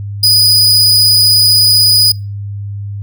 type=tone with amplitude modulation; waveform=40% pulse; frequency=4958 Hz; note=D#8; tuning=7 cents flat; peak=-3 dBFS; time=0.23-2.12 s; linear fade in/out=5 ms; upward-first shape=sine; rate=177 Hz; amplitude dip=30%; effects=noise-tail reverb RT60 0.3 s tail -26 dB re dry + added 101 Hz sine -19 dBFS peak until 3.02 s